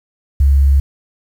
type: tone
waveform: sine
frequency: 69.3 Hz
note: C#2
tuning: in tune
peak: -7 dBFS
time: 0.4-0.8 s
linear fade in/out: 5 ms
effects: 7-bit